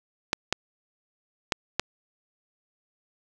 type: clicks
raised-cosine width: 0.2 ms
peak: -5 dBFS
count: 4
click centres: 0.331 / 0.526 / 1.522 / 1.796 s
effects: none